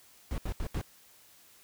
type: noise bursts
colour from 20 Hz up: brown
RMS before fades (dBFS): -33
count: 4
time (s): 0.31-0.814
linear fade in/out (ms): 0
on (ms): 69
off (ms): 76
effects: white hiss -59 dBFS RMS until 1.63 s